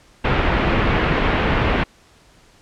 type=low-pass noise; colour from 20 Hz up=pink; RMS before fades=-18 dBFS; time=0.24-1.84 s; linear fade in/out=10 ms; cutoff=2800 Hz; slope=24 dB/octave; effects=pink hiss -52 dBFS RMS until 2.61 s + low-pass 8000 Hz 12 dB/octave